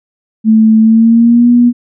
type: tone with pitch glide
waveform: sine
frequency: 220 to 241.3 Hz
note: A3 to B3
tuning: 0 to -40 cents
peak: -3 dBFS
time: 0.44-1.73 s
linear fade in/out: 50 ms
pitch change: +160 cents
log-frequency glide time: 0.8-1.49 s
effects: none